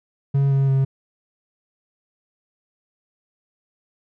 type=tone with pitch steps; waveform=triangle; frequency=138.59 / 136.68 / 134.8 Hz; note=C#3 / C#3 / C#3; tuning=0 / -24 / -48 cents; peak=-13 dBFS; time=0.34-0.85 s; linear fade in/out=10 ms; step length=170 ms; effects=none